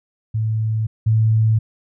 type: tone pair in turn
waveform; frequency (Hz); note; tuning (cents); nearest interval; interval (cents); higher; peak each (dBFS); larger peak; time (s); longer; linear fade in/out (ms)
sine; 110 / 110.46; A2 / A2; 0 / +7; unison; 7; second; -17 / -12; second; 0.34-0.87 / 1.06-1.59; neither; 10
effects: none